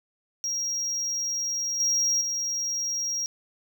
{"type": "tone with level steps", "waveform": "triangle", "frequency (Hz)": 5630, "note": "F8", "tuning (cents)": 13, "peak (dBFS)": [-25, -20, -25], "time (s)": [0.44, 3.26], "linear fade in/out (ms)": 0, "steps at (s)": [1.8, 2.21], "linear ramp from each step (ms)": 2, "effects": []}